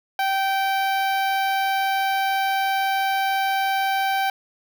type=tone with notch filter; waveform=sawtooth; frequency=777 Hz; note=G5; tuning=16 cents flat; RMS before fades=-22 dBFS; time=0.19-4.3 s; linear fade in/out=2 ms; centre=7800 Hz; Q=0.63; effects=none